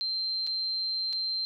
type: tone with dropouts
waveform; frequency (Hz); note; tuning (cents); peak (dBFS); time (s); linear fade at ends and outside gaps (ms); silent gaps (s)
sine; 4137; C8; -20; -28; 0.01-1.45; 0; 0.467-0.473 / 1.127-1.131
effects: none